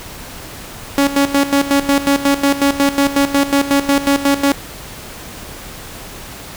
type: tone with tremolo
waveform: sawtooth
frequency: 280 Hz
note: C#4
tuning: 18 cents sharp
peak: -6 dBFS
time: 0.98-4.52 s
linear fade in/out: 0 ms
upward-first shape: square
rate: 5.5 Hz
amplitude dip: 75%
effects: pink hiss -32 dBFS RMS until 6.56 s